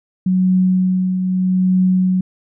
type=tone with tremolo; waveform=sine; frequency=185 Hz; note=F#3; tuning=in tune; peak=-10 dBFS; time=0.26-2.21 s; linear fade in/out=5 ms; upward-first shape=triangle; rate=0.8 Hz; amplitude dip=50%; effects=none